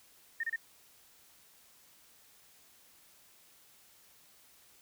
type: tone bursts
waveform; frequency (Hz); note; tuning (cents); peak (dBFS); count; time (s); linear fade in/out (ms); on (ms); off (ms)
sine; 1829; A#6; -33; -31; 3; 0.4-0.561; 5; 35; 28
effects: white hiss -62 dBFS RMS until 4.81 s